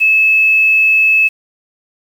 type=tone with quantisation; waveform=sine; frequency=2600 Hz; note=E7; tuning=24 cents flat; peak=-7 dBFS; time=0-1.29 s; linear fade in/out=20 ms; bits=6; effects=none